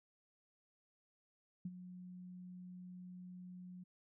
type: tone with ADSR envelope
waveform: sine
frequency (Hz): 181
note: F#3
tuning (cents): -38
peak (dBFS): -38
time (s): 1.65-3.84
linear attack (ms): 5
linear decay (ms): 42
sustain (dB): -11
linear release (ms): 12
effects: none